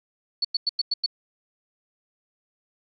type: tone bursts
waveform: sine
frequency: 4435 Hz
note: C#8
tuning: in tune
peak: -20 dBFS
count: 6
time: 0.42-1.062 s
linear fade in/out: 5 ms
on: 27 ms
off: 96 ms
effects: none